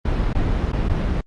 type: noise with dropouts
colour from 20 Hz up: brown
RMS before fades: -20 dBFS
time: 0.05-1.21 s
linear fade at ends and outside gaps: 5 ms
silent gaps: 0.331-0.349 / 0.72-0.73 / 0.887-0.895 s
effects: low-pass 4000 Hz 12 dB/octave + Opus 32 kbps